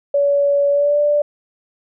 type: tone with pitch glide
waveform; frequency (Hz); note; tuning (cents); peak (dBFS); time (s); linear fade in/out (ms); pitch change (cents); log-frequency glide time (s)
sine; 568 to 587.4; C#5 to D5; +42 to 0; -12; 0.14-1.22; 5; +58; 0.7-0.99
effects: none